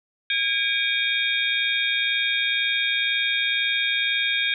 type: tone cluster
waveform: sine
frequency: 1633 / 2295 / 2417 / 3287 / 3675 Hz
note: G#6 / D7 / D7 / G#7 / A#7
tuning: -30 / -40 / +49 / -19 / -25 cents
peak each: -27 dBFS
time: 0.3-4.54 s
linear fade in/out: 2 ms
effects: none